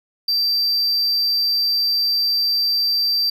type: tone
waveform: triangle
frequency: 4686 Hz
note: D8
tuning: 5 cents flat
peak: -15 dBFS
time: 0.28-3.3 s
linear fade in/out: 5 ms
effects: none